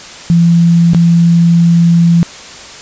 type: tone with dropouts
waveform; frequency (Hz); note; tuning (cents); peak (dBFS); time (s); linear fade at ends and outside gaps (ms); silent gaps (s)
sine; 169.5; E3; +49; -4; 0.3-2.23; 0; 0.934-0.947
effects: white hiss -30 dBFS RMS until 2.81 s + resampled to 16000 Hz